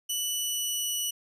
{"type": "tone with pitch glide", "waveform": "15% pulse", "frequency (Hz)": [2967, 2948], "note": ["F#7", "F#7"], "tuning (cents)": [4, -7], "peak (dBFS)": -21, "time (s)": [0.09, 1.11], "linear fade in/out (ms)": 10, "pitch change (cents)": -11, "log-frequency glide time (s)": [0.29, 0.92], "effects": []}